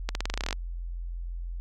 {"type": "accelerating click train", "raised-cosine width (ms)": 0.2, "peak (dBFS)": -12, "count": 13, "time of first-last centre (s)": [0.09, 0.528], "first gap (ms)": 61, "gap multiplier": 0.9, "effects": ["added 43 Hz sine -32 dBFS peak until 1.6 s"]}